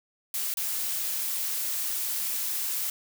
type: noise with dropouts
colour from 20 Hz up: blue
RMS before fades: -30 dBFS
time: 0.34-2.9 s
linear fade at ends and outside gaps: 2 ms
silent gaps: 0.54-0.571 s
effects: none